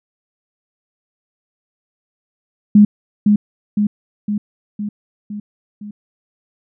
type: tone with echo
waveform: sine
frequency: 207.7 Hz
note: G#3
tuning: in tune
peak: -4 dBFS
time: 2.75-2.85 s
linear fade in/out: 5 ms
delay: 510 ms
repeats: 6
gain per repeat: -4 dB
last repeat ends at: 5.91 s
effects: none